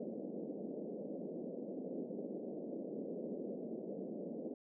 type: band-pass noise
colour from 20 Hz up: pink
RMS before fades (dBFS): -44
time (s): 0-4.54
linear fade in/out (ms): 5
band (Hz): 190 to 580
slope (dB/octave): 48
effects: none